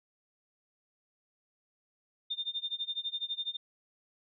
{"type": "tone with tremolo", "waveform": "sine", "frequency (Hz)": 3621, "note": "A7", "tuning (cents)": 49, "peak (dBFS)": -30, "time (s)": [2.3, 3.57], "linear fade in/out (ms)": 10, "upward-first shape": "sine", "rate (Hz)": 12, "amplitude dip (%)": 95, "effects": []}